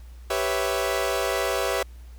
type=chord; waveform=sawtooth; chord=C# half-diminished seventh; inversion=second; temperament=equal; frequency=392 / 493.9 / 554.4 / 659.3 Hz; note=G4 / B4 / C#5 / E5; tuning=0 / 0 / 0 / 0 cents; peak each=-25 dBFS; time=0.3-1.83 s; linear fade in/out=5 ms; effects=added 60 Hz sine -40 dBFS peak until 2.18 s + pink hiss -58 dBFS RMS until 2.18 s